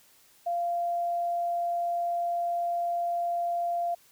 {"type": "tone", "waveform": "sine", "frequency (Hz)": 692, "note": "F5", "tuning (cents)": -16, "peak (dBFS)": -26, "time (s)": [0.46, 3.95], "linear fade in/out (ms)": 10, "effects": ["white hiss -60 dBFS RMS until 4.11 s"]}